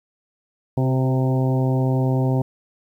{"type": "harmonic tone with a mistuned harmonic", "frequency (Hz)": 130.81, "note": "C3", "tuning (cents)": 0, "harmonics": [1, 2, 3, 4, 5, 6, 7], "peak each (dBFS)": [-18, -24, -28, -30, -32, -34, -35], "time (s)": [0.77, 2.42], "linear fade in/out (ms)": 5, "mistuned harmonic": 3, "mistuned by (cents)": -20, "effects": ["9-bit"]}